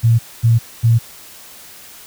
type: tone bursts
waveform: sine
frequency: 115.4 Hz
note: A#2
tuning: 17 cents flat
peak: -8 dBFS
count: 3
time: 0.03-0.99 s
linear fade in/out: 20 ms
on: 160 ms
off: 240 ms
effects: white hiss -39 dBFS RMS until 2.06 s